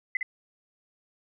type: tone with echo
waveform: sine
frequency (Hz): 2030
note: B6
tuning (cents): +47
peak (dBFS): -23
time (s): 0.15-0.17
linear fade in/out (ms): 2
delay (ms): 59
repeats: 1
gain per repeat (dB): -4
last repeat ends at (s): 0.229
effects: none